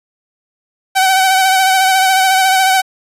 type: tone with vibrato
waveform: sawtooth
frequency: 760 Hz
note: F#5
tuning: 46 cents sharp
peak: -5 dBFS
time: 0.95-2.82 s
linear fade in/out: 20 ms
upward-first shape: sine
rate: 14 Hz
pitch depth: 33 cents each way
effects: resampled to 32000 Hz